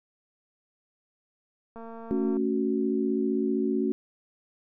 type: click train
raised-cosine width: 1 ms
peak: -30 dBFS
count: 140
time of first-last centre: 1.76-2.37 s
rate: 228 Hz
type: chord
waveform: sine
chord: F# minor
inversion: first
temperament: just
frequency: 222 / 277.5 / 370 Hz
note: A3 / C#4 / F#4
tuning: +16 / +2 / 0 cents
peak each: -28 dBFS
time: 2.11-3.92 s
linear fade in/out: 0 ms
effects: none